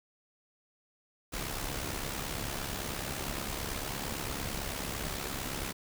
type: noise with amplitude modulation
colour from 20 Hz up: pink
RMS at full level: -34 dBFS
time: 1.32-5.73 s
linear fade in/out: 20 ms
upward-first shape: sine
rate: 68.9 Hz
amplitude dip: 60%
effects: none